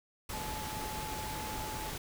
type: tone in noise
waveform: sine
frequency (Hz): 862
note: A5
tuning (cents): -36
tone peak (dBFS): -41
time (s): 0.33-1.9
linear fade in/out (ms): 5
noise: pink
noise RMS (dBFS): -40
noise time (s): 0.29-1.98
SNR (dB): -4
effects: none